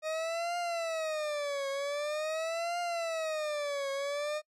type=tone with vibrato; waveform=40% pulse; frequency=620 Hz; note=D#5; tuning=6 cents flat; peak=-31 dBFS; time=0.02-4.42 s; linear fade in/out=50 ms; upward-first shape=triangle; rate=0.45 Hz; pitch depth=220 cents each way; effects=noise-tail reverb RT60 0.1 s tail -24 dB re dry + low-pass 8000 Hz 12 dB/octave